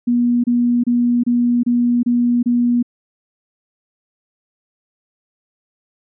sine tone bursts, 241.1 Hz, B3, 41 cents flat, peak -12 dBFS, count 7, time 0.07-2.828 s, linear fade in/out 10 ms, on 370 ms, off 28 ms, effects none

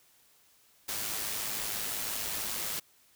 white noise with amplitude modulation, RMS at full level -33 dBFS, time 0.88-2.8 s, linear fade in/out 10 ms, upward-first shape sine, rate 106 Hz, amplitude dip 40%, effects white hiss -64 dBFS RMS until 3.15 s

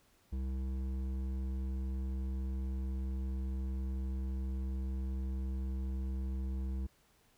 sine tone with hard clipping, 65.41 Hz, C2, in tune, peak -36 dBFS, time 0.32-6.87 s, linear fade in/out 10 ms, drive 10 dB, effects pink hiss -69 dBFS RMS until 7.37 s

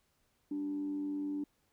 sine tone with frequency modulation, 292.2 Hz, D4, 9 cents flat, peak -33 dBFS, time 0.51-1.44 s, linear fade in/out 5 ms, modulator 91.4 Hz, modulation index 0.26, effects tanh soft clip ceiling -29 dBFS + pink hiss -75 dBFS RMS until 1.72 s

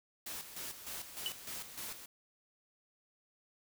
white noise with tremolo, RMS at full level -43 dBFS, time 0.26-2.06 s, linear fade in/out 5 ms, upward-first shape square, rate 3.3 Hz, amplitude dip 60%
triangle tone with exponential decay, 2966 Hz, F#7, 4 cents sharp, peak -29 dBFS, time 1.26-1.36 s, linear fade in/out 1 ms, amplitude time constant 20 ms
effects none

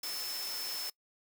sine tone in noise, 5274 Hz, E8, in tune, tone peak -38 dBFS, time 0.03-0.9 s, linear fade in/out 5 ms, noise white, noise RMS -41 dBFS, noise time 0.03-0.9 s, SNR 0 dB, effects noise-tail reverb RT60 0.1 s tail -23 dB re dry + high-pass 300 Hz 12 dB/octave

